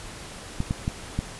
clicks, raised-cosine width 5 ms, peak -12 dBFS, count 4, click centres 0.604 / 0.709 / 0.879 / 1.19 s, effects pink hiss -40 dBFS RMS until 1.39 s + resampled to 24000 Hz

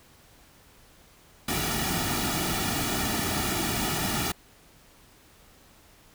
pink noise with comb filter, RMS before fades -28 dBFS, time 1.48-4.32 s, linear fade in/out 5 ms, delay 1.9 ms, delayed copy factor -0.7, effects pink hiss -56 dBFS RMS until 6.14 s

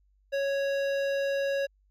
triangle tone with hard clipping, 554 Hz, C#5, 1 cent flat, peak -28 dBFS, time 0.32-1.67 s, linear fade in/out 20 ms, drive 18 dB, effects added 49 Hz sine -63 dBFS peak until 1.9 s

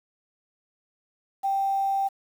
sine tone with quantisation, 784 Hz, G5, in tune, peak -22 dBFS, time 1.43-2.09 s, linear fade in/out 20 ms, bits 8, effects none

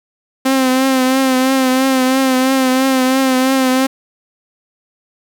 sawtooth tone with vibrato, 261.6 Hz, C4, in tune, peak -7 dBFS, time 0.45-3.87 s, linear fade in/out 10 ms, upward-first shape triangle, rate 3 Hz, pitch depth 47 cents each way, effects 8-bit

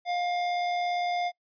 square tone with amplitude modulation, 707 Hz, F5, 21 cents sharp, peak -26 dBFS, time 0.05-1.32 s, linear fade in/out 50 ms, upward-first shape sine, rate 77.5 Hz, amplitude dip 25%, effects noise-tail reverb RT60 0.1 s tail -24 dB re dry + resampled to 11025 Hz

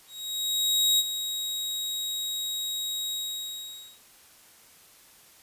sawtooth tone with ADSR envelope, 3800 Hz, A#7, 33 cents sharp, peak -16 dBFS, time 0.07-4 s, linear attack 920 ms, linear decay 37 ms, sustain -10 dB, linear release 880 ms, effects white hiss -55 dBFS RMS until 5.42 s + resampled to 32000 Hz

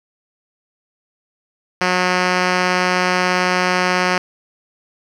5% pulse tone with low-pass filter, 181.7 Hz, F#3, 31 cents flat, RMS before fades -17 dBFS, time 1.81-4.18 s, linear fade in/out 2 ms, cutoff 4400 Hz, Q 1.3, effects 7-bit

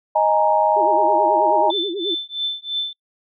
sine chord, D# suspended fourth, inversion none, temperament equal, 622.3 / 830.6 / 932.3 Hz, D#5 / G#5 / A#5, 0 / 0 / 0 cents, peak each -18 dBFS, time 0.15-1.71 s, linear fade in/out 10 ms
sine tone with vibrato, 370 Hz, F#4, in tune, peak -23 dBFS, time 0.76-2.15 s, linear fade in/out 10 ms, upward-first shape sine, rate 9.3 Hz, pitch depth 200 cents each way
sine tone with tremolo, 3532 Hz, A7, 6 cents sharp, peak -18 dBFS, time 1.7-2.93 s, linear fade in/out 2 ms, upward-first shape triangle, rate 3 Hz, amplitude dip 100%
effects noise-tail reverb RT60 0.1 s tail -25 dB re dry

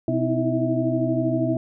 sine tone cluster, 126.6 / 254 / 317.2 / 329.8 / 647 Hz, B2 / B3 / D#4 / E4 / E5, +43 / +49 / +33 / +1 / -32 cents, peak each -26 dBFS, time 0.08-1.57 s, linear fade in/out 2 ms, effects none

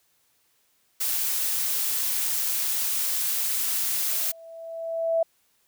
blue noise, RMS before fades -26 dBFS, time 1-4.32 s, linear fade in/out 10 ms
sine tone with exponential growth, 659.3 Hz, E5, in tune, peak -18 dBFS, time 3.89-5.23 s, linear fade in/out 5 ms, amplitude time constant 290 ms
effects white hiss -67 dBFS RMS until 5.67 s

